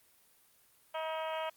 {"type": "harmonic tone", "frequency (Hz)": 318.1, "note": "D#4", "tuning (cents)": 38, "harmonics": [2, 3, 4, 5, 6, 7, 8, 9, 10], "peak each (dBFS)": [-37, -39, -44, -49, -51, -49, -49, -50, -49], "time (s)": [0.94, 1.5], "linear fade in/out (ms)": 10, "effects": ["white hiss -66 dBFS RMS until 1.56 s", "Opus 32 kbps"]}